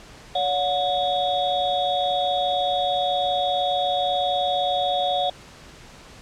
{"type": "tone cluster", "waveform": "sine", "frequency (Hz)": [566, 727, 3382, 3709], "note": ["C#5", "F#5", "G#7", "A#7"], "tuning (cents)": [36, -31, 31, -9], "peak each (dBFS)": [-26, -22, -29, -30], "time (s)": [0.35, 5.3], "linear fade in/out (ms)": 5, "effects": ["pink hiss -45 dBFS RMS until 6.21 s", "low-pass 7000 Hz 12 dB/octave"]}